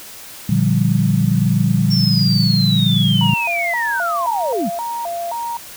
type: chord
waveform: sine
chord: G minor seventh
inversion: first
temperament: equal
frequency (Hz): 116.54 / 146.83 / 174.61 / 196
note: Bb2 / D3 / F3 / G3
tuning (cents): 0 / 0 / 0 / 0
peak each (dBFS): -18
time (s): 0.49-3.34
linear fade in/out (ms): 5
type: linear sweep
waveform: sine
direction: down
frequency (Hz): 5480 to 155.56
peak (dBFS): -18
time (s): 1.9-4.7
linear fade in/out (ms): 20
type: tone with vibrato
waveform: sine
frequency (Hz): 802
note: G5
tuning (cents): +39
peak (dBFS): -21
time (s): 3.21-5.57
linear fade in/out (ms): 2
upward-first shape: square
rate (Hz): 1.9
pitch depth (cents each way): 270
effects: white hiss -36 dBFS RMS until 5.76 s